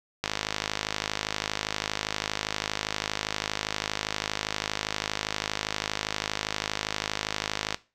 click train, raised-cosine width 0.2 ms, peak -9 dBFS, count 395, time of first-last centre 0.24-7.745 s, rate 52.5 Hz, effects noise-tail reverb RT60 0.3 s tail -18 dB re dry

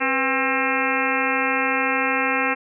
harmonic tone with a mistuned harmonic, 266.6 Hz, C4, 33 cents sharp, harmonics 1 / 2 / 3 / 4 / 5 / 6 / 7 / 8 / 9 / 10, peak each -28 / -28 / -28 / -28 / -28 / -28 / -28 / -28 / -28 / -28 dBFS, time 0-2.55 s, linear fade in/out 20 ms, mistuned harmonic 2, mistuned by -110 cents, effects none

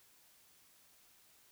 silence, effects white hiss -66 dBFS RMS until 1.51 s

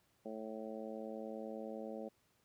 harmonic tone, 110 Hz, A2, in tune, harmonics 2 / 3 / 4 / 5 / 6 / 7, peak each -47 / -51 / -49 / -47 / -53 / -55 dBFS, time 0.25-2.09 s, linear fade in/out 10 ms, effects pink hiss -75 dBFS RMS until 2.44 s + high-pass 60 Hz 12 dB/octave

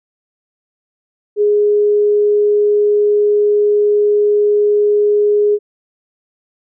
sine tone, 415.3 Hz, G#4, in tune, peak -9 dBFS, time 1.36-5.59 s, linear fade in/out 50 ms, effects none

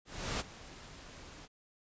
pink noise with ADSR envelope, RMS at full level -34 dBFS, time 0.05-1.48 s, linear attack 350 ms, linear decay 24 ms, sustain -17 dB, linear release 37 ms, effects resampled to 16000 Hz

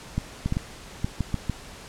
clicks, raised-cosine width 5 ms, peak -12 dBFS, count 8, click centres 0.18 / 0.46 / 0.524 / 0.569 / 1.045 / 1.207 / 1.343 / 1.497 s, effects pink hiss -43 dBFS RMS until 1.88 s + low-pass 9000 Hz 12 dB/octave

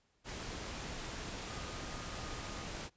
sine tone in noise, 1232 Hz, D#6, 17 cents flat, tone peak -53 dBFS, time 1.45-2.67 s, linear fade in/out 50 ms, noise pink, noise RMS -43 dBFS, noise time 0.24-2.9 s, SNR -13 dB, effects pink hiss -75 dBFS RMS until 2.96 s + resampled to 16000 Hz

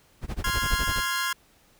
brown noise with tremolo, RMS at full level -26 dBFS, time 0.21-1.05 s, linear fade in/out 50 ms, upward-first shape sine, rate 12 Hz, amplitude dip 100%
sawtooth chord, F minor, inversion second, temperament equal, 1046.5 / 1396.9 / 1661.2 Hz, C6 / F6 / Ab6, 0 / 0 / 0 cents, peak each -26 / -27 / -26 dBFS, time 0.44-1.33 s, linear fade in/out 5 ms
effects pink hiss -60 dBFS RMS until 1.79 s

